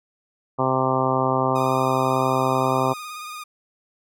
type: harmonic tone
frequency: 130.81 Hz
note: C3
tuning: in tune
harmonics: 1 / 2 / 3 / 4 / 5 / 6 / 7 / 8 / 9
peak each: -27 / -27 / -27 / -27 / -27 / -27 / -27 / -27 / -27 dBFS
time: 0.58-2.94 s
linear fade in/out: 20 ms
type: tone with vibrato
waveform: sawtooth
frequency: 1229 Hz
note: D#6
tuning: 22 cents flat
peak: -29 dBFS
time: 1.55-3.44 s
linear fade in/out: 10 ms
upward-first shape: sine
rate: 18 Hz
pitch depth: 32 cents each way
effects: none